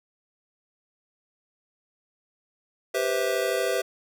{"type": "chord", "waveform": "square", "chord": "C major seventh", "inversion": "second", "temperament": "just", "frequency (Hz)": [392.4, 490.5, 523.3, 654.1], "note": ["G4", "B4", "C5", "E5"], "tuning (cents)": [2, -12, 0, -14], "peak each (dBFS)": -30, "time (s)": [2.94, 3.82], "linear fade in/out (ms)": 10, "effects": []}